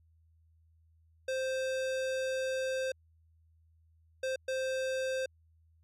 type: tone bursts at uneven times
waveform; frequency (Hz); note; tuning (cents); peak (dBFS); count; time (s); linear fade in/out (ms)
square; 523.3; C5; 0; -32; 3; 1.28-2.92 / 4.23-4.36 / 4.48-5.26; 5
effects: added 81 Hz sine -63 dBFS peak until 5.83 s + low-pass 8000 Hz 12 dB/octave